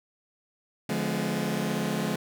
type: chord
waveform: sawtooth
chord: D diminished seventh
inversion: none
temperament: just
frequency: 146.83 / 176.2 / 211.4 / 253.7 Hz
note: D3 / F3 / Ab3 / Cb4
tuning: 0 / +16 / +31 / +47 cents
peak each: -30 / -28 / -26 / -31 dBFS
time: 0.89-2.16 s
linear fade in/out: 5 ms
effects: none